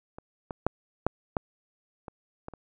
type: clicks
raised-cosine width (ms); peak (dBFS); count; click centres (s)
1; -27 / -20 / -9 / -9 / -12 / -25 / -23 / -29; 8; 0.185 / 0.508 / 0.666 / 1.066 / 1.368 / 2.082 / 2.484 / 2.537
effects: none